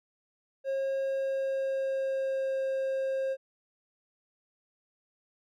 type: tone with pitch glide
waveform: triangle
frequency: 540 to 533.8 Hz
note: C#5 to C5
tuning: -45 to +35 cents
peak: -26 dBFS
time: 0.64-3.37 s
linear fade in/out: 50 ms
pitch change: -20 cents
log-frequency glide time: 1.01-2.61 s
effects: none